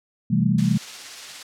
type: chord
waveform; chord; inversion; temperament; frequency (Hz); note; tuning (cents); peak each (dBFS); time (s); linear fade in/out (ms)
sine; A minor seventh; first; equal with one note detuned; 128.27 / 164.81 / 196 / 220; C3 / E3 / G3 / A3; -34 / 0 / 0 / 0; -23 / -22 / -21 / -23; 0.3-0.78; 10
type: noise with tremolo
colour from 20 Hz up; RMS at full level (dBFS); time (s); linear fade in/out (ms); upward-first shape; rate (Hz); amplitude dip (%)
blue; -28; 0.58-1.43; 5; triangle; 17; 25
effects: low-pass 5000 Hz 12 dB/octave